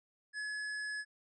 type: tone with tanh clipping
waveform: sine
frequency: 1699 Hz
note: G#6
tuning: 39 cents sharp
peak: -39 dBFS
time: 0.33-1.05 s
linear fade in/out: 50 ms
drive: 15 dB
effects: resampled to 24000 Hz